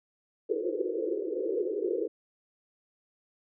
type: band-pass noise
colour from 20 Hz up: pink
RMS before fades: -31 dBFS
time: 0.49-2.08 s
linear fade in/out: 10 ms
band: 330 to 510 Hz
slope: 96 dB/octave
effects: none